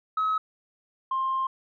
sine tone pair in turn, 1281 / 1057.1 Hz, E6 / C6, -50 / +17 cents, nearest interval minor third, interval 333 cents, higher first, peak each -21 / -23 dBFS, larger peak first, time 0.17-0.38 / 1.11-1.47 s, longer second, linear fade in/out 5 ms, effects tanh soft clip ceiling -20 dBFS

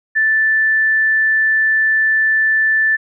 sine tone, 1760 Hz, A6, in tune, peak -11 dBFS, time 0.15-2.97 s, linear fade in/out 20 ms, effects none

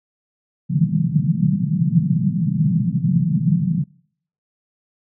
pink band-pass noise, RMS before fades -18 dBFS, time 0.69-3.84 s, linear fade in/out 20 ms, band 140 to 190 Hz, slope 48 dB/octave, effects noise-tail reverb RT60 0.6 s tail -24 dB re dry

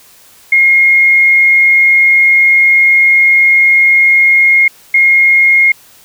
sine tone pair in turn, 2144 / 2144 Hz, C7 / C7, +42 / +42 cents, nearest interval unison, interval 0 cents, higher neither, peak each -4 dBFS, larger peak neither, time 0.52-4.68 / 4.94-5.72 s, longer first, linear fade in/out 5 ms, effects white hiss -42 dBFS RMS until 6.04 s

